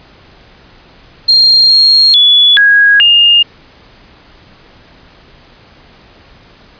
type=tone with pitch steps; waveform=sine; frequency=4210 / 4249 / 3419 / 1649 / 2828 Hz; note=C8 / C8 / G#7 / G#6 / F7; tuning=+10 / +26 / +50 / -13 / +21 cents; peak=-3 dBFS; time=1.28-3.43 s; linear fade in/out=10 ms; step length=430 ms; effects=pink hiss -41 dBFS RMS until 6.79 s + resampled to 11025 Hz